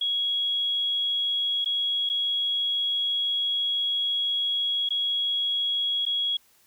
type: tone with dropouts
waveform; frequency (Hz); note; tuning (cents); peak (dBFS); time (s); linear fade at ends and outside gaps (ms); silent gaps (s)
sine; 3322; G#7; 0; -23; 0.01-6.37; 5; 1.646-1.658 / 2.092-2.098 / 4.89-4.905 / 6.054-6.063
effects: white hiss -61 dBFS RMS until 6.66 s